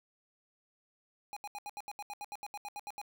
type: tone bursts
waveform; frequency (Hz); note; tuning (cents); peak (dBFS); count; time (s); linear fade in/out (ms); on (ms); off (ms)
square; 823; G#5; -16; -40; 16; 1.33-3.015; 0; 35; 75
effects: none